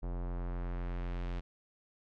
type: tone with low-pass filter sweep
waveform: square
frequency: 44 Hz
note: F1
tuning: 14 cents sharp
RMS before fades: -37 dBFS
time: 0.02-1.41 s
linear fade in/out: 20 ms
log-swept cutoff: 820 to 3600 Hz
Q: 0.93
effects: none